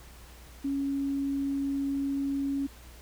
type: tone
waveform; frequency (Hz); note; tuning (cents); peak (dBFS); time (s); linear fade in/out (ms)
sine; 277.2; C#4; 0; -27; 0.64-2.67; 10
effects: added 60 Hz sine -49 dBFS peak until 3.01 s + pink hiss -53 dBFS RMS until 3.01 s